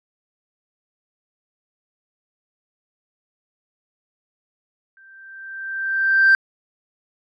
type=tone with exponential growth; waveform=sine; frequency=1568 Hz; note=G6; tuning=in tune; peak=-7 dBFS; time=4.97-6.35 s; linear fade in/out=1 ms; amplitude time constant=300 ms; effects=tanh soft clip ceiling -7 dBFS